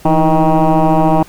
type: tone with frequency modulation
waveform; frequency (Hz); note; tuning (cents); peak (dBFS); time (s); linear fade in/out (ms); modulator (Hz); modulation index
sine; 311.1; D#4; 0; -6; 0.05-1.23; 5; 159; 4
effects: tanh soft clip ceiling -5 dBFS + pink hiss -41 dBFS RMS until 1.28 s